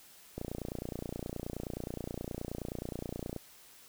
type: click train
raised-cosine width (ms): 2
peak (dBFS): -24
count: 89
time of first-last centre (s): 0.38-3.363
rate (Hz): 29.5
effects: white hiss -57 dBFS RMS until 3.88 s